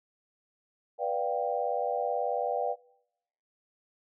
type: chord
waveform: sine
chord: G dominant seventh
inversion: first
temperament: just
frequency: 490 / 588 / 705.6 / 784 Hz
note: B4 / D5 / F5 / G5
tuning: -14 / +2 / +18 / 0 cents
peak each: -33 dBFS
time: 0.98-2.76 s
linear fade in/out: 50 ms
effects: noise-tail reverb RT60 0.8 s tail -23 dB re dry